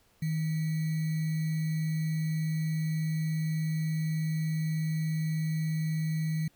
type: tone with sample-and-hold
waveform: sine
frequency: 158.3 Hz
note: D#3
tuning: 30 cents sharp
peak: -27 dBFS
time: 0.22-6.48 s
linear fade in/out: 5 ms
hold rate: 2100 Hz
effects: pink hiss -66 dBFS RMS until 6.55 s